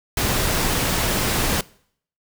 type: noise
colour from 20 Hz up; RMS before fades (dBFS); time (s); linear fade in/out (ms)
pink; -21; 0.17-1.61; 2
effects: noise-tail reverb RT60 0.6 s tail -22 dB re dry